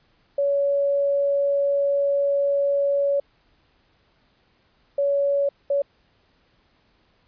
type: tone bursts at uneven times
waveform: sine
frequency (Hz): 563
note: C#5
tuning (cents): +27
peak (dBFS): -18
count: 3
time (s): 0.38-3.2 / 4.98-5.49 / 5.7-5.82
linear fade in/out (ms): 5
effects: pink hiss -63 dBFS RMS until 7.27 s + resampled to 11025 Hz